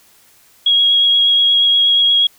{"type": "tone with vibrato", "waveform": "sine", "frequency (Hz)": 3302, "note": "G#7", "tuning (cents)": -11, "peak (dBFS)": -9, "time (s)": [0.66, 2.27], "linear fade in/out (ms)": 5, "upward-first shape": "triangle", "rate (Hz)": 8.4, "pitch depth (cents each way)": 15, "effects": ["white hiss -50 dBFS RMS until 2.38 s"]}